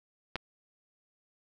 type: clicks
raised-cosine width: 0.3 ms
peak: -15 / -29 dBFS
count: 2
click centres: 0.357 / 0.363 s
effects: none